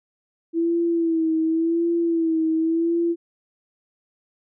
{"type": "tone with vibrato", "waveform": "sine", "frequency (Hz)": 329.6, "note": "E4", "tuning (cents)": 0, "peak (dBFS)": -18, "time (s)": [0.53, 3.16], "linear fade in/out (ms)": 50, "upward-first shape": "sine", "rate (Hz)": 0.9, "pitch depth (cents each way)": 52, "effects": []}